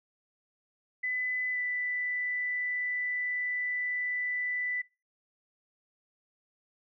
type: tone with pitch glide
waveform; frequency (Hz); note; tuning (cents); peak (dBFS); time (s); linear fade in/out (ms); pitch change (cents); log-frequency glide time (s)
sine; 2005 to 1985.4; B6 to B6; +26 to +9; -29; 1.03-4.82; 10; -17; 1.52-1.58
effects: noise-tail reverb RT60 0.3 s tail -24 dB re dry